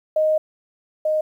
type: tone pair in turn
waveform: sine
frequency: 622 / 619.4 Hz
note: D#5 / D#5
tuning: -1 / -8 cents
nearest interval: unison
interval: 7 cents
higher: first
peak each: -15 / -17 dBFS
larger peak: first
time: 0.16-0.38 / 1.05-1.21 s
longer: first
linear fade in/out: 5 ms
effects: 9-bit

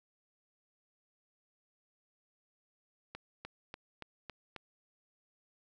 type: accelerating click train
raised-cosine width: 0.3 ms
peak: -27 dBFS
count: 6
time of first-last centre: 3.15-4.563 s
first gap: 300 ms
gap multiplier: 0.97
effects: none

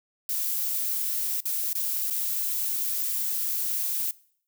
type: noise with dropouts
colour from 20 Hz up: violet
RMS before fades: -28 dBFS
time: 0.29-4.11 s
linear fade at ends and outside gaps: 2 ms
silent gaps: 1.405-1.454 / 1.731-1.752 / 2.101-2.106 s
effects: noise-tail reverb RT60 0.6 s tail -22 dB re dry

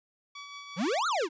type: tone with tremolo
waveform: 15% pulse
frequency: 1140 Hz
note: C#6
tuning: 48 cents sharp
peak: -34 dBFS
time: 0.35-0.99 s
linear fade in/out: 5 ms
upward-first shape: triangle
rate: 5.8 Hz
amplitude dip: 40%
type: exponential two-way sweep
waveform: square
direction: up then down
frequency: 152.2 to 1459 to 285.4 Hz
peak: -27 dBFS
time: 0.76-1.29 s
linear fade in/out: 50 ms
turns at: 1.07 s
effects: resampled to 16000 Hz

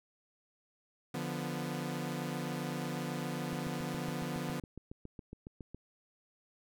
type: chord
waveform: sawtooth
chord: B diminished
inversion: first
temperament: equal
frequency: 146.83 / 174.61 / 246.9 Hz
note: D3 / F3 / B3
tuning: 0 / 0 / 0 cents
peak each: -36 dBFS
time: 1.14-4.6 s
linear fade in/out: 5 ms
type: click train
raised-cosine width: 3 ms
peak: -32 dBFS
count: 17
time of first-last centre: 3.53-5.746 s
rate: 7.22 Hz
effects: none

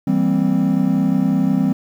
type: chord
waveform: triangle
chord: C dominant seventh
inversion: first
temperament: equal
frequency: 164.81 / 196 / 233.1 / 261.6 Hz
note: E3 / G3 / Bb3 / C4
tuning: 0 / 0 / 0 / 0 cents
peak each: -19 / -16 / -22 / -16 dBFS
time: 0.07-1.73 s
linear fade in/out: 5 ms
effects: 8-bit

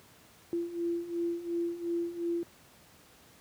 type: beating tone pair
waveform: sine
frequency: 339.6 / 342.4 Hz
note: F4 / F4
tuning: -48 / -34 cents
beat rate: 2.8 Hz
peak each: -36 / -32 dBFS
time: 0.53-2.43 s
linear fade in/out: 0 ms
effects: pink hiss -58 dBFS RMS until 3.4 s + high-pass 80 Hz 12 dB/octave

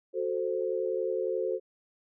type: chord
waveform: sine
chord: F# diminished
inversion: none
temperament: equal with one note detuned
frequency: 368.9 / 440 / 523.3 Hz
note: F#4 / A4 / C5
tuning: -5 / 0 / 0 cents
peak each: -32 dBFS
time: 0.13-1.6 s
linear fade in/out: 50 ms
effects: none

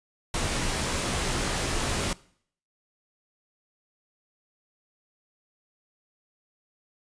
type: noise with comb filter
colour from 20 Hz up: pink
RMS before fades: -28 dBFS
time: 0.34-2.13 s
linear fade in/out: 2 ms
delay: 19 ms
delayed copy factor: -0.5
effects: noise-tail reverb RT60 0.6 s tail -21 dB re dry + resampled to 22050 Hz

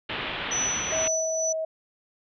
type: low-pass noise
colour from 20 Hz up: white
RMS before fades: -32 dBFS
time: 0.09-1.08 s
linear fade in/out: 5 ms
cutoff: 3500 Hz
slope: 48 dB/octave
type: tone with tremolo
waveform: sine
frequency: 5960 Hz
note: F#8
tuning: 12 cents sharp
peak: -24 dBFS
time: 0.51-1.53 s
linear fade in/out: 10 ms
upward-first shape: sine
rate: 2.2 Hz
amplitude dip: 50%
type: tone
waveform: sine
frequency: 639 Hz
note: D#5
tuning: 46 cents sharp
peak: -26 dBFS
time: 0.92-1.65 s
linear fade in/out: 5 ms
effects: none

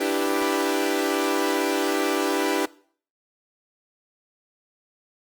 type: chord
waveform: sawtooth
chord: E minor seventh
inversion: third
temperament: equal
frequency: 293.7 / 329.6 / 392 / 493.9 Hz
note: D4 / E4 / G4 / B4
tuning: 0 / 0 / 0 / 0 cents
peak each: -22 / -24 / -22 / -25 dBFS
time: 0-2.66 s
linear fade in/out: 10 ms
effects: noise-tail reverb RT60 0.5 s tail -21 dB re dry + Opus 24 kbps

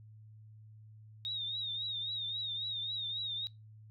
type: tone with vibrato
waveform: sine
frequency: 3724 Hz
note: A#7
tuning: 2 cents flat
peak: -35 dBFS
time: 1.25-3.47 s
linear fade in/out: 0 ms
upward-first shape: triangle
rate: 3.7 Hz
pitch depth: 95 cents each way
effects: noise-tail reverb RT60 0.2 s tail -20 dB re dry + added 108 Hz sine -52 dBFS peak until 3.9 s

